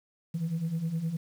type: beating tone pair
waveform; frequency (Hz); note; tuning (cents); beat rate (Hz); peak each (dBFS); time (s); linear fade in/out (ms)
sine; 157.2 / 166.9; D#3 / E3; +18 / +22; 9.7; -33 / -28; 0.34-1.17; 10
effects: tanh soft clip ceiling -25 dBFS + 9-bit